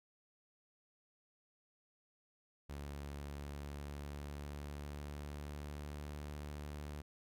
sawtooth tone with pitch glide, 71.5 to 73.72 Hz, D2 to D2, -46 to +7 cents, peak -40 dBFS, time 2.69-7.02 s, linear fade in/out 10 ms, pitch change +53 cents, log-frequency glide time 3.13-6.21 s, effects none

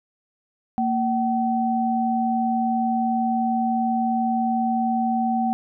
sine tone pair together, 230.7 / 761 Hz, A#3 / F#5, -18 / +48 cents, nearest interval octave + major sixth, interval 2066 cents, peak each -22 dBFS, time 0.78-5.53 s, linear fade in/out 0 ms, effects none

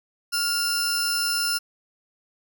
sawtooth tone pair together, 1396.9 / 5269 Hz, F6 / E8, 0 / -2 cents, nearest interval octave + major seventh, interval 2298 cents, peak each -22 / -22 dBFS, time 0.32-1.59 s, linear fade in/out 20 ms, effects none

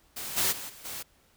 white noise with level steps, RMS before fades -37 / -26 / -39 / -49 / -38 dBFS, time 0.16-1.03 s, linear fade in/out 10 ms, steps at 0.36 / 0.51 / 0.68 / 0.84 s, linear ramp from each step 20 ms, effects pink hiss -64 dBFS RMS until 1.36 s

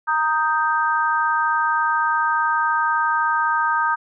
sine chord, Eb major, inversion second, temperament equal with one note detuned, 928.6 / 1244.5 / 1568 Hz, Bb5 / Eb6 / G6, -7 / 0 / 0 cents, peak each -21 / -21 / -22 dBFS, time 0.07-3.96 s, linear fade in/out 20 ms, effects none

